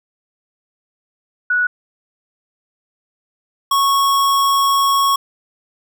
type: tone pair in turn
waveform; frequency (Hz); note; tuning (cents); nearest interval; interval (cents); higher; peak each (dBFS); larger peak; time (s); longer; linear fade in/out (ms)
sine / square; 1469 / 1104; F#6 / C#6; -13 / -7; perfect fourth; 494; first; -13; neither; 1.5-1.67 / 3.71-5.16; second; 5
effects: none